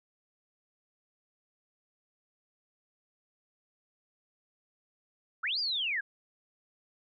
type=linear two-way sweep; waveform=sine; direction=up then down; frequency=1189 to 4978 to 1555 Hz; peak=-29 dBFS; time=5.43-6.01 s; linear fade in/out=10 ms; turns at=5.59 s; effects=none